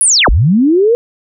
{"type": "linear two-way sweep", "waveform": "sine", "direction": "down then up", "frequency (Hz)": [10680, 31.84, 486.3], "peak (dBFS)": -6, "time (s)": [0.01, 0.95], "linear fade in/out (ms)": 0, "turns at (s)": 0.29, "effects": []}